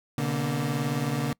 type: tone cluster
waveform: 30% pulse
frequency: 125.8 / 144.7 / 233.8 Hz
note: B2 / D3 / A#3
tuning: +32 / -25 / +5 cents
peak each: -30 / -25 / -29 dBFS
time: 0.18-1.33 s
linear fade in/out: 2 ms
effects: noise-tail reverb RT60 0.1 s tail -24 dB re dry